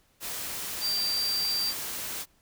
sine tone in noise, 4699 Hz, D8, in tune, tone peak -26 dBFS, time 0.8-1.74 s, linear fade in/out 50 ms, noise white, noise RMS -35 dBFS, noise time 0.2-2.26 s, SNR +6 dB, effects pink hiss -66 dBFS RMS until 2.41 s

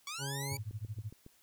10% pulse linear sweep, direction up, 1108.7 to 2322 Hz, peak -31 dBFS, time 0.07-0.57 s, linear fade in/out 2 ms
harmonic tone, 138.59 Hz, C#3, in tune, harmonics 1 / 2 / 3 / 4 / 6 / 7, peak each -38 / -50 / -47 / -52 / -48 / -50 dBFS, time 0.18-0.59 s, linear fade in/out 50 ms
sine tone with tremolo, 106.7 Hz, G#2, 47 cents sharp, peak -35 dBFS, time 0.51-1.11 s, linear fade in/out 10 ms, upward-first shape sine, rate 13 Hz, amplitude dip 100%
click train, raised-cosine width 3 ms, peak -38 dBFS, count 5, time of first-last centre 0.71-1.264 s, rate 7.22 Hz
effects white hiss -67 dBFS RMS until 1.42 s

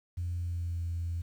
sine tone with pitch glide, 87.31 to 85.07 Hz, F2 to F2, 0 to -45 cents, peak -30 dBFS, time 0.17-1.22 s, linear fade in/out 10 ms, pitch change -45 cents, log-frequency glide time 0.35-0.85 s, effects tanh soft clip ceiling -27 dBFS + 10-bit

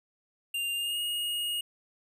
square tone with pitch glide, 2794 to 2868 Hz, F7 to F7, 0 to +45 cents, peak -30 dBFS, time 0.54-1.61 s, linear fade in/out 5 ms, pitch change +45 cents, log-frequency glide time 0.74-1 s, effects none

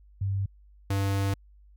sine / square tone pair in turn, 98 / 98.43 Hz, G2 / G2, 0 / +8 cents, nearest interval unison, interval 8 cents, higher second, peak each -25 dBFS, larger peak neither, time 0.21-0.46 / 0.9-1.34 s, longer second, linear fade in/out 5 ms, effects added 50 Hz sine -52 dBFS peak until 1.76 s

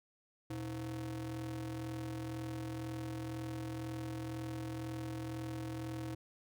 square ring-modulated tone, 100 Hz, G2, 35 cents sharp, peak -37 dBFS, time 0.5-6.15 s, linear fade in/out 5 ms, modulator 221 Hz, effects none

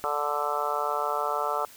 harmonic tone, 146.83 Hz, D3, in tune, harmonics 3 / 4 / 5 / 6 / 7 / 8 / 9, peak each -35 / -33 / -33 / -33 / -35 / -33 / -31 dBFS, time 0.04-1.65 s, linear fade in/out 0 ms, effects white hiss -50 dBFS RMS until 1.76 s

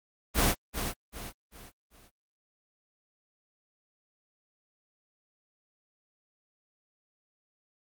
pink noise with echo, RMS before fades -24 dBFS, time 0.34-0.55 s, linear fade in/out 50 ms, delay 390 ms, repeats 4, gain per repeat -8 dB, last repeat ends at 2.11 s, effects Opus 24 kbps

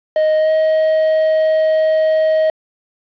triangle tone with pitch glide, 622 to 630.3 Hz, D#5 to D#5, -1 to +22 cents, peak -9 dBFS, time 0.16-2.5 s, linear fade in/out 2 ms, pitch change +23 cents, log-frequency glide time 0.37-0.51 s, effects resampled to 11025 Hz + 7-bit

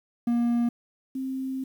triangle / sine tone pair in turn, 237.2 / 263.6 Hz, A#3 / C4, +30 / +13 cents, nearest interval major second, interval 183 cents, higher second, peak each -19 / -28 dBFS, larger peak first, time 0.27-0.69 / 1.15-1.64 s, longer second, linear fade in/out 5 ms, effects 9-bit

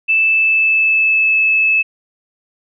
sine tone with pitch glide, 2637 to 2607 Hz, E7 to E7, 0 to -20 cents, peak -10 dBFS, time 0.08-1.83 s, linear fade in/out 20 ms, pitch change -20 cents, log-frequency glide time 0.18-1.38 s, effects none

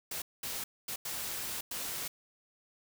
white noise bursts at uneven times, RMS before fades -38 dBFS, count 5, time 0.11-0.22 / 0.43-0.64 / 0.88-0.96 / 1.05-1.61 / 1.71-2.08 s, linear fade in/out 5 ms, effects none

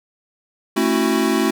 square chord, F# minor seventh, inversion first, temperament equal with one note detuned, 220 / 270.1 / 329.6 / 370 Hz, A3 / C#4 / E4 / F#4, 0 / -45 / 0 / 0 cents, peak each -22 dBFS, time 0.76-1.51 s, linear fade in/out 10 ms, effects none

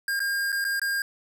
square tone with dropouts, 1611 Hz, G6, 47 cents sharp, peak -25 dBFS, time 0.08-1.02 s, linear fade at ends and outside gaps 2 ms, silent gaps 0.194-0.202 / 0.52-0.526 / 0.643-0.649 / 0.796-0.816 s, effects none

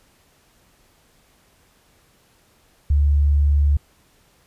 sine tone, 72.2 Hz, D2, 29 cents flat, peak -13 dBFS, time 2.9-3.77 s, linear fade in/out 5 ms, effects pink hiss -58 dBFS RMS until 4.46 s + resampled to 32000 Hz

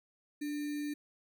sine tone with sample-and-hold, 293.6 Hz, D4, in tune, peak -34 dBFS, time 0.41-0.94 s, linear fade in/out 10 ms, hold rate 2100 Hz, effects none

